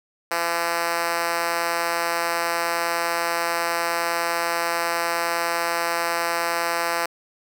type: tone with high-pass filter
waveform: 5% pulse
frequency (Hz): 169.6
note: E3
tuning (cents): +50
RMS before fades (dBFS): -24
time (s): 0.31-7.06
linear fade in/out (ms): 5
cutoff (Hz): 530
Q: 1
effects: none